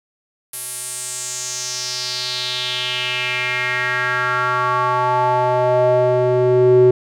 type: tone with band-pass filter sweep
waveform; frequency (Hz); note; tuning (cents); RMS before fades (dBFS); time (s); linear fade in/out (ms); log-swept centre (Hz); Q
square; 125.1; B2; +23; -18; 0.53-6.91; 5; 11000 to 360; 3.8
effects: none